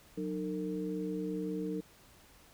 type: tone cluster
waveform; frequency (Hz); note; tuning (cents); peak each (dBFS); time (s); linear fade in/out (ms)
sine; 183.5 / 304.9 / 455.6; F#3 / D#4 / A#4; -14 / -35 / -40; -38 / -37 / -39; 0.17-1.81; 10
effects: pink hiss -60 dBFS RMS until 2.53 s